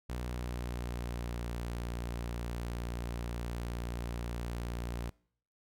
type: tone with pitch glide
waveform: sawtooth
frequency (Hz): 61.1 to 58.95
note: B1 to A#1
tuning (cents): -18 to +20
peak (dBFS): -32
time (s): 0.09-5.1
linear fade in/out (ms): 10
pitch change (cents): -62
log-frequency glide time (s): 0.22-1.47
effects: noise-tail reverb RT60 0.6 s tail -24 dB re dry